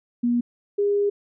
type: tone pair in turn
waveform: sine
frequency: 240.1 / 406.7 Hz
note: B3 / G#4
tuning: -49 / -36 cents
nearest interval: major sixth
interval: 913 cents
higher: second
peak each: -18 dBFS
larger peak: neither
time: 0.23-0.41 / 0.78-1.1 s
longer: second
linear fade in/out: 10 ms
effects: none